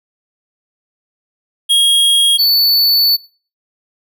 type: tone pair in turn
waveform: square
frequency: 3273 / 4475 Hz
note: G#7 / C#8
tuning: -26 / +16 cents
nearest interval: perfect fourth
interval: 542 cents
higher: second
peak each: -9 dBFS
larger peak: neither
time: 1.69-2.38 / 2.38-3.17 s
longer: second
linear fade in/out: 20 ms
effects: noise-tail reverb RT60 0.4 s tail -22 dB re dry